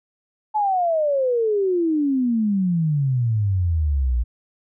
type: exponential sweep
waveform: sine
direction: down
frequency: 870 to 57 Hz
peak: -17 dBFS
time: 0.54-4.24 s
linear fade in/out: 20 ms
effects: none